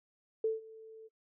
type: tone with ADSR envelope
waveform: sine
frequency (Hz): 442.6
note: A4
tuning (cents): +10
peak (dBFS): -26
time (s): 0.44-1.09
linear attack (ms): 4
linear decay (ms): 160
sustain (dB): -22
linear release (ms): 28
effects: noise-tail reverb RT60 0.1 s tail -24 dB re dry